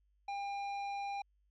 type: tone with tanh clipping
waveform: sine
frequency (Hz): 801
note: G5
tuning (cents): +37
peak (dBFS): -39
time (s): 0.28-1.22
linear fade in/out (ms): 5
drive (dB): 14
effects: added 50 Hz sine -70 dBFS peak until 1.5 s + low-pass 5000 Hz 12 dB/octave